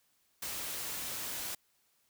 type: noise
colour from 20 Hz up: white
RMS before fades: -39 dBFS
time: 0.42-1.55 s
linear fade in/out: 5 ms
effects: white hiss -73 dBFS RMS until 2.09 s